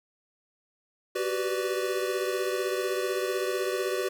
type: chord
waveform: square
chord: G major seventh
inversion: third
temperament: equal with one note detuned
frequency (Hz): 376.2 / 392 / 493.9 / 587.3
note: F#4 / G4 / B4 / D5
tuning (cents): +29 / 0 / 0 / 0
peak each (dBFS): -31 / -36 / -33 / -36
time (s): 1.15-4.09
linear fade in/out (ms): 10
effects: none